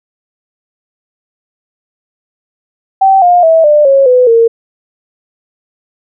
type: tone with pitch steps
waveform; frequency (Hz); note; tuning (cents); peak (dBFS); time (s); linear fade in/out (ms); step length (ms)
sine; 773 / 708.8 / 650 / 596.1 / 546.6 / 501.2 / 459.6; G5 / F5 / E5 / D5 / C#5 / B4 / A#4; -24 / +25 / -24 / +26 / -24 / +25 / -25; -3; 3.01-4.48; 10; 210
effects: none